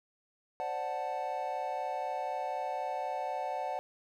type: chord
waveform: triangle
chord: D dominant seventh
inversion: third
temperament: equal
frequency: 523.3 / 587.3 / 740 / 880 Hz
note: C5 / D5 / F#5 / A5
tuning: 0 / 0 / 0 / 0 cents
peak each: -40 / -38 / -34 / -37 dBFS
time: 0.6-3.79 s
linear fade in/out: 0 ms
effects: none